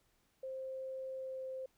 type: tone with pitch glide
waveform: sine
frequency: 526 to 523 Hz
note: C5 to C5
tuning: +9 to -1 cents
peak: -40 dBFS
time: 0.43-1.66 s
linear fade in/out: 5 ms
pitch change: -10 cents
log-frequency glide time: 1.16-1.44 s
effects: pink hiss -75 dBFS RMS until 1.77 s